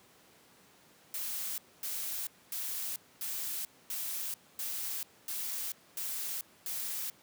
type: noise bursts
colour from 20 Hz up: blue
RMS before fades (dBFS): -37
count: 9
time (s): 1.14-7.1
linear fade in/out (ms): 2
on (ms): 440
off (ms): 250
effects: pink hiss -61 dBFS RMS until 7.22 s + high-pass 150 Hz 12 dB/octave